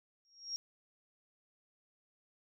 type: tone with exponential growth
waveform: sine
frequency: 5588 Hz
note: F8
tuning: in tune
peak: -33 dBFS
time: 0.25-0.56 s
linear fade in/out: 0 ms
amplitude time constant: 66 ms
effects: none